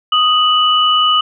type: tone pair together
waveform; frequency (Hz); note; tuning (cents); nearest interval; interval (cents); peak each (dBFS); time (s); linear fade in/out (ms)
sine; 1244.5 / 2960; D#6 / F#7; 0 / 0; octave + minor third; 1500; -12; 0.12-1.21; 5
effects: none